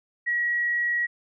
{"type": "tone", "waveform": "sine", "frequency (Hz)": 1913, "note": "A#6", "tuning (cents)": 44, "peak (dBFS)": -22, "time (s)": [0.26, 1.07], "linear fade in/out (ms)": 20, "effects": []}